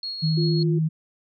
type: tone with tremolo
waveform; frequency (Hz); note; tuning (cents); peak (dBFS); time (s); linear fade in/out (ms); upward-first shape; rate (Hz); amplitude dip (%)
sine; 4306; C8; +49; -27; 0.03-0.63; 2; triangle; 5.4; 40
type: tone with vibrato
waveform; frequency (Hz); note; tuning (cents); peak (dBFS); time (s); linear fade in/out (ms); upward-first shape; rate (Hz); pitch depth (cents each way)
sine; 158.1; D#3; +28; -19; 0.22-0.89; 20; triangle; 14; 22
type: tone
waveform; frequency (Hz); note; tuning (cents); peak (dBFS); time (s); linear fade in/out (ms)
sine; 347.3; F4; -10; -25; 0.37-0.79; 10
effects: none